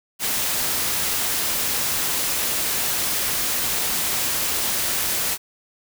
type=noise; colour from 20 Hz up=white; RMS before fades=-23 dBFS; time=0.19-5.38 s; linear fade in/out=50 ms; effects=none